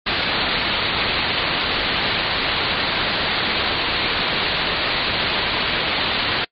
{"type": "low-pass noise", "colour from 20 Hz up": "white", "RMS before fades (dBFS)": -21, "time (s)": [0.06, 6.45], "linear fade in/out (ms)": 10, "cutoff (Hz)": 4400, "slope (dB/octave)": 96, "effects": ["noise-tail reverb RT60 0.1 s tail -25 dB re dry", "MP3 32 kbps"]}